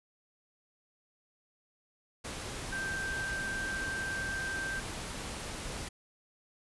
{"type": "tone in noise", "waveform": "sine", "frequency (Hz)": 1568, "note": "G6", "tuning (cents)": 0, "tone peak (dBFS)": -34, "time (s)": [2.72, 4.8], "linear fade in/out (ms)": 10, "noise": "pink", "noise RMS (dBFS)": -40, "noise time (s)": [2.24, 5.89], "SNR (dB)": 3, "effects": ["resampled to 24000 Hz"]}